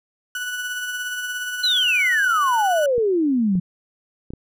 35% pulse tone with tremolo, 1480 Hz, F#6, in tune, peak -22 dBFS, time 0.35-2.86 s, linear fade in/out 2 ms, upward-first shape triangle, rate 17 Hz, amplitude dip 40%
sine exponential sweep, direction down, 4186 to 171.2 Hz, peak -16 dBFS, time 1.63-3.6 s, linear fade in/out 10 ms
clicks, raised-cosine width 3 ms, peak -21 dBFS, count 4, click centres 2.981 / 3.554 / 4.305 / 4.336 s
effects none

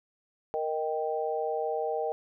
sine chord, Eb major, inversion second, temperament equal, 466.2 / 622.3 / 784 Hz, Bb4 / Eb5 / G5, 0 / 0 / 0 cents, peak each -31 / -33 / -33 dBFS, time 0.54-2.12 s, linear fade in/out 0 ms, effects none

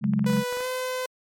sine chord, C# suspended fourth, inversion none, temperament equal with one note detuned, 138.59 / 185 / 208.9 Hz, C#3 / F#3 / G#3, 0 / 0 / +10 cents, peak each -27 / -26 / -22 dBFS, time 0.01-0.44 s, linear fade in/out 50 ms
clicks, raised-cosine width 0.5 ms, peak -24 dBFS, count 10, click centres 0.041 / 0.136 / 0.193 / 0.244 / 0.299 / 0.332 / 0.369 / 0.526 / 0.571 / 0.606 s
sawtooth tone with pitch glide, 493.9 to 510.1 Hz, B4 to C5, 0 to -44 cents, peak -23 dBFS, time 0.26-1.06 s, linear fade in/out 5 ms, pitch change +56 cents, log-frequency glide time 0.56-0.67 s
effects MP3 64 kbps

